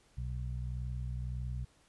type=harmonic tone; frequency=61.74 Hz; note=B1; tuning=in tune; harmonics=1 / 2 / 3; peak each=-37 / -39 / -52 dBFS; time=0.17-1.65 s; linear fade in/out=10 ms; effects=pink hiss -67 dBFS RMS until 1.88 s + resampled to 24000 Hz